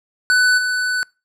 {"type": "tone with level steps", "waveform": "square", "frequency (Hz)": 1496, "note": "F#6", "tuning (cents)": 19, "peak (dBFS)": [-12, -18], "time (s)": [0.3, 1.03], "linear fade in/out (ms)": 0, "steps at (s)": 0.57, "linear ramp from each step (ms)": 20, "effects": ["noise-tail reverb RT60 0.3 s tail -26 dB re dry", "low-pass 9000 Hz 12 dB/octave"]}